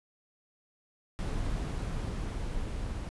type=noise with level ramp; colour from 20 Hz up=brown; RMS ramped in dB=-32 to -36 dBFS; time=1.19-3.09 s; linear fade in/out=0 ms; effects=resampled to 24000 Hz